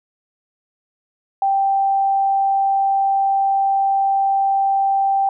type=tone; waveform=sine; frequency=784 Hz; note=G5; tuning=in tune; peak=-14 dBFS; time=1.42-5.29 s; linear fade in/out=2 ms; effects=none